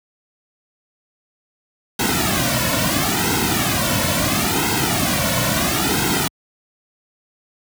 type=noise with flanger; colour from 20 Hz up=pink; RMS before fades=-19 dBFS; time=1.99-6.28 s; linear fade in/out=5 ms; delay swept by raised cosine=1.7 to 2.5 ms; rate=0.74 Hz; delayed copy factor=-0.95; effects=high-pass 60 Hz 12 dB/octave